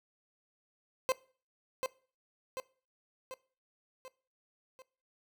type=tone with echo; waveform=30% pulse; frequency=520 Hz; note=C5; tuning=11 cents flat; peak=-24 dBFS; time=1.09-1.12 s; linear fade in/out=0 ms; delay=740 ms; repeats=5; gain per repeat=-5 dB; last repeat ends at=4.82 s; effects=noise-tail reverb RT60 0.4 s tail -21 dB re dry